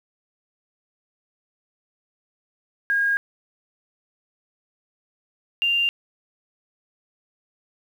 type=tone pair in turn; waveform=sine; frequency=1628 / 2789 Hz; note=G#6 / F7; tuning=-35 / -3 cents; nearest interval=major sixth; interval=932 cents; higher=second; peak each=-18 dBFS; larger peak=neither; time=2.9-3.17 / 5.62-5.89 s; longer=neither; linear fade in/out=0 ms; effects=8-bit